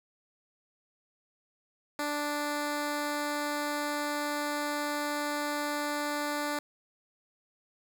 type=tone; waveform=10% pulse; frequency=293.7 Hz; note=D4; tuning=in tune; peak=-22 dBFS; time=1.99-6.59 s; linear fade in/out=2 ms; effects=none